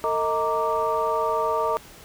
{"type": "tone cluster", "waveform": "sine", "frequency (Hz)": [452.5, 631, 927, 1171], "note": ["A4", "D#5", "A#5", "D6"], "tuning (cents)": [48, 24, -10, -5], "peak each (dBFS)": -26, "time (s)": [0.04, 1.77], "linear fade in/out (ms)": 0, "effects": ["tanh soft clip ceiling -11 dBFS", "pink hiss -46 dBFS RMS until 2.04 s"]}